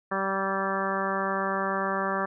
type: harmonic tone with a mistuned harmonic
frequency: 193.5 Hz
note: G3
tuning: 22 cents flat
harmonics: 1 / 2 / 3 / 4 / 5 / 6 / 7 / 8 / 9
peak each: -34 / -34 / -33 / -35 / -35 / -31 / -36 / -36 / -36 dBFS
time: 0.11-2.26 s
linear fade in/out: 10 ms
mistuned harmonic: 8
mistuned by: +32 cents
effects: none